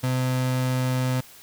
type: tone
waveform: 35% pulse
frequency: 128.1 Hz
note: C3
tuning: 36 cents flat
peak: -20 dBFS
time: 0.03-1.21 s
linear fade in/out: 10 ms
effects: white hiss -48 dBFS RMS until 1.42 s